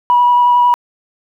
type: tone with vibrato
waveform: sine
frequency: 973 Hz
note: B5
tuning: 26 cents flat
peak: -6 dBFS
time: 0.1-0.74 s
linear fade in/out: 0 ms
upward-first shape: square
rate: 11 Hz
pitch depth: 9 cents each way
effects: tanh soft clip ceiling -3 dBFS + 8-bit